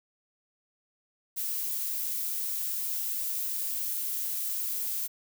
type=noise; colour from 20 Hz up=violet; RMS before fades=-32 dBFS; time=1.36-5.08 s; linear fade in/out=20 ms; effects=none